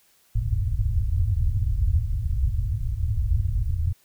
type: low-pass noise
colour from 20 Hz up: white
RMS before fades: -23 dBFS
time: 0.35-3.93 s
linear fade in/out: 10 ms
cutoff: 110 Hz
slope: 48 dB/octave
effects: white hiss -61 dBFS RMS until 4.04 s